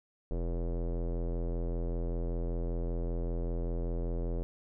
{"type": "tone with low-pass filter", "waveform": "square", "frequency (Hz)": 42.58, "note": "F1", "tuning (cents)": -43, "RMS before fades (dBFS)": -33, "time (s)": [0.31, 4.43], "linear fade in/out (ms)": 0, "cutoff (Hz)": 490, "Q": 2.6, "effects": []}